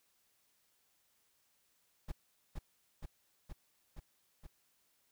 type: noise with echo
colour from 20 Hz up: brown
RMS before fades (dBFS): -39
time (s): 2.08-2.12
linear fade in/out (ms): 10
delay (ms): 470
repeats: 5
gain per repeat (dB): -2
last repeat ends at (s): 4.47
effects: white hiss -75 dBFS RMS until 5.11 s